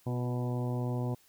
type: harmonic tone with a mistuned harmonic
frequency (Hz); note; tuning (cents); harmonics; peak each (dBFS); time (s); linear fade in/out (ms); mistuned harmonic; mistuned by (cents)
123.47; B2; 0; 1 / 2 / 3 / 4 / 5 / 6 / 7 / 8; -31 / -37 / -41 / -43 / -45 / -47 / -48 / -49; 0.06-1.15; 10; 3; -30
effects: white hiss -64 dBFS RMS until 1.28 s